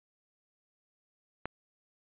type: click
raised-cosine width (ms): 0.5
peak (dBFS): -19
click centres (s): 1.456
effects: resampled to 8000 Hz